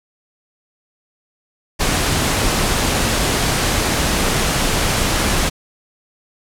pink noise, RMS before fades -17 dBFS, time 1.79-5.5 s, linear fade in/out 20 ms, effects low-pass 11000 Hz 12 dB/octave

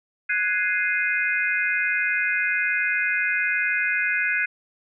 sine chord, Ab dominant seventh, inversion third, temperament equal, 1480 / 1661.2 / 2093 / 2489 Hz, Gb6 / Ab6 / C7 / Eb7, 0 / 0 / 0 / 0 cents, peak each -26 dBFS, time 0.29-4.46 s, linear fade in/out 10 ms, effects none

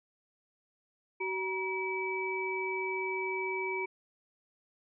sine tone cluster, 378.8 / 950 / 2297 Hz, F#4 / A#5 / D7, +41 / +33 / -39 cents, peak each -35 / -38 / -35 dBFS, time 1.2-3.86 s, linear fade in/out 10 ms, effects none

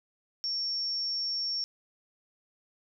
sine tone, 5480 Hz, F8, 34 cents flat, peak -29 dBFS, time 0.44-1.64 s, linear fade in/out 0 ms, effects none

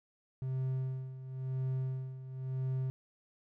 triangle tone with tremolo, 130.81 Hz, C3, in tune, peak -29 dBFS, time 0.42-2.9 s, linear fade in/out 0 ms, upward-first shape sine, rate 0.97 Hz, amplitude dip 75%, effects none

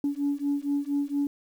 sine beating tone pair, 282.6 / 286.9 Hz, C#4 / D4, +34 / -40 cents, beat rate 4.3 Hz, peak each -27 / -27 dBFS, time 0.04-1.27 s, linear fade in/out 2 ms, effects tanh soft clip ceiling -19 dBFS + 9-bit

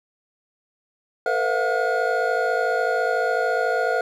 triangle tone cluster, 455.8 / 506 / 668 / 722 / 1433 Hz, A#4 / B4 / E5 / F#5 / F6, -39 / +42 / +23 / -43 / +44 cents, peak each -24 dBFS, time 1.26-4.01 s, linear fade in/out 2 ms, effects none

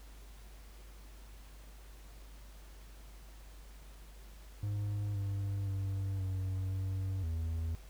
triangle tone with pitch steps, 102.7 / 99.2 / 97.2 / 94.3 / 95.3 / 81.7 Hz, G#2 / G2 / G2 / F#2 / G2 / E2, -19 / +21 / -14 / +33 / -48 / -15 cents, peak -31 dBFS, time 4.63-7.75 s, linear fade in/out 0 ms, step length 520 ms, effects added 50 Hz sine -50 dBFS peak until 7.89 s + pink hiss -60 dBFS RMS until 7.89 s

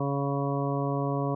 harmonic tone, 140 Hz, C#3, 18 cents sharp, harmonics 1 / 2 / 3 / 4 / 5 / 7 / 8, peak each -29 / -32 / -34 / -35 / -36 / -37 / -38 dBFS, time 0-1.35 s, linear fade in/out 5 ms, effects none

